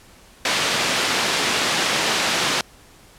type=band-pass noise; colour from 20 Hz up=white; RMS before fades=-21 dBFS; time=0.45-2.61 s; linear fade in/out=2 ms; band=150 to 4200 Hz; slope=12 dB/octave; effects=pink hiss -49 dBFS RMS until 3.18 s + low-pass 12000 Hz 12 dB/octave